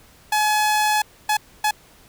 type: tone bursts at uneven times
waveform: sawtooth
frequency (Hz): 849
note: G#5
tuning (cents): +38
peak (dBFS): -13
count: 3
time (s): 0.32-1.02 / 1.29-1.37 / 1.64-1.71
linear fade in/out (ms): 5
effects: pink hiss -51 dBFS RMS until 2.08 s